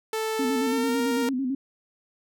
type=tone with pitch glide; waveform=sawtooth; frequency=440 to 466.2 Hz; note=A4 to A#4; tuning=0 to 0 cents; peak=-22 dBFS; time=0.13-1.29 s; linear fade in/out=2 ms; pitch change=+100 cents; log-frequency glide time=0.59-0.99 s
type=tone with vibrato; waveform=sine; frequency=261.6 Hz; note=C4; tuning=in tune; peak=-24 dBFS; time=0.39-1.55 s; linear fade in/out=5 ms; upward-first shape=square; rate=9 Hz; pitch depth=70 cents each way
effects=none